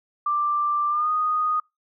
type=tone with pitch glide; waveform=sine; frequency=1180 to 1239.4 Hz; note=D6 to D#6; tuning=+8 to -7 cents; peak=-20 dBFS; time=0.26-1.6 s; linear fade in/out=5 ms; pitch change=+85 cents; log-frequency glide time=0.89-1.1 s; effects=noise-tail reverb RT60 0.2 s tail -25 dB re dry